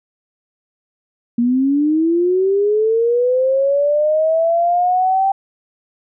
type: linear sweep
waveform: sine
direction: up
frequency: 233.1 to 784 Hz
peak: -12 dBFS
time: 1.38-5.32 s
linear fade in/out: 5 ms
effects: none